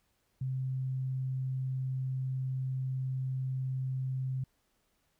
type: tone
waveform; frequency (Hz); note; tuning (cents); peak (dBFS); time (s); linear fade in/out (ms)
sine; 130.81; C3; 0; -31; 0.41-4.44; 5
effects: pink hiss -75 dBFS RMS until 5.19 s